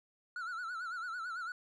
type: tone with vibrato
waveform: triangle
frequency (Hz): 1396.9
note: F6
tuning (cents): 0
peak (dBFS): -36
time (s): 0.36-1.52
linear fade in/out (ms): 2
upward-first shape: sine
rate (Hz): 9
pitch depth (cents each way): 110
effects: resampled to 22050 Hz